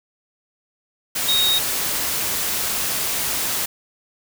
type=tone in noise; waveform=sine; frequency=3752 Hz; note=A#7; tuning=11 cents sharp; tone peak=-16 dBFS; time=1.28-1.59 s; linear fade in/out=10 ms; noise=white; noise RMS=-23 dBFS; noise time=1.15-3.66 s; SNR=+4 dB; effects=none